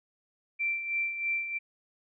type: tone with tremolo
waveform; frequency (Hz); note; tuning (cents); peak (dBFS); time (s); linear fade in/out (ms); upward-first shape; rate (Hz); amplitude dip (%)
sine; 2349; D7; 0; -26; 0.59-1.59; 20; sine; 3.1; 60
effects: none